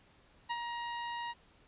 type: tone with ADSR envelope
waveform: sawtooth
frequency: 946 Hz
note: A#5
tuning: 25 cents sharp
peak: -28 dBFS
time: 0.49-1.34 s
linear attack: 20 ms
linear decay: 41 ms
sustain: -5 dB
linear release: 36 ms
effects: pink hiss -64 dBFS RMS until 1.67 s + resampled to 8000 Hz